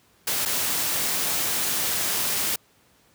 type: noise with dropouts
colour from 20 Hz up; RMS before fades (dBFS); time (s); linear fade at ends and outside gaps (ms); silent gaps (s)
white; -25; 0.27-2.56; 5; 0.453-0.457
effects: pink hiss -60 dBFS RMS until 3.14 s + high-pass 80 Hz 12 dB/octave